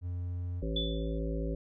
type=tone; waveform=triangle; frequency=88.6 Hz; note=F2; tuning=25 cents sharp; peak=-31 dBFS; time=0.01-0.64 s; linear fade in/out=50 ms
type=harmonic tone; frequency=55 Hz; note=A1; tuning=in tune; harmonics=1 / 3 / 5 / 7 / 9 / 10; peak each=-33 / -38 / -40 / -41 / -43 / -43 dBFS; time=0.62-1.55 s; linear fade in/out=5 ms
type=tone with exponential decay; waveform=sine; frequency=3473 Hz; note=A7; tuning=23 cents flat; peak=-29 dBFS; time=0.76-1.19 s; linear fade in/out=5 ms; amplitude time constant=92 ms
effects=none